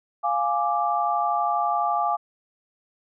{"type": "chord", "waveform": "sine", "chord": "D diminished", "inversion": "first", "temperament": "equal", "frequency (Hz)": [698.5, 830.6, 1174.7], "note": ["F5", "Ab5", "D6"], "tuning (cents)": [0, 0, 0], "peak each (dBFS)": -25, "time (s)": [0.23, 2.17], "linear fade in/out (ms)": 20, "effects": []}